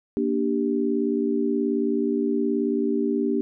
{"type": "chord", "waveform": "sine", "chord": "G minor", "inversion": "first", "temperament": "just", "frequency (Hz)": [235.2, 294, 392], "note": ["Bb3", "D4", "G4"], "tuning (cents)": [16, 2, 0], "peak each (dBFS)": -25, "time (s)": [0.17, 3.41], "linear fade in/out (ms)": 0, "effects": []}